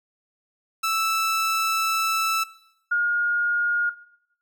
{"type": "tone pair in turn", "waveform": ["sawtooth", "sine"], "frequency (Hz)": [1318.5, 1426.6], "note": ["E6", "F6"], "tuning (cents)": [0, 36], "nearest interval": "minor second", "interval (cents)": 136, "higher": "second", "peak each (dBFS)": -18, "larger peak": "neither", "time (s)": [[0.83, 2.44], [2.91, 3.9]], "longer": "first", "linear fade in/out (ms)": 10, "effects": ["noise-tail reverb RT60 0.8 s tail -19 dB re dry"]}